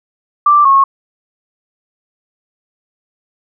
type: tone pair in turn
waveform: sine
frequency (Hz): 1174.7 / 1091.9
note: D6 / C#6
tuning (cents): 0 / -26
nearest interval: minor second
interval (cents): 126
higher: first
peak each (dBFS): -5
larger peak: neither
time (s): 0.46-0.65 / 0.65-0.84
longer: neither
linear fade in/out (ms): 5
effects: none